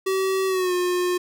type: tone with pitch glide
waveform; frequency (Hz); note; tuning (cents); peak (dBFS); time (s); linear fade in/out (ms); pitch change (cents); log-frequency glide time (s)
square; 382 to 358.5; G4 to F4; -45 to +45; -21; 0.06-1.18; 10; -110; 0.47-0.74
effects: none